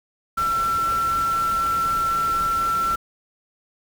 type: tone in noise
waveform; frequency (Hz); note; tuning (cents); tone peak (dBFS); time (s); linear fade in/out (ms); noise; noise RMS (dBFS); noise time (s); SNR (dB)
sine; 1348; E6; +38; -19; 0.37-2.96; 10; pink; -34; 0.37-2.96; +12
effects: none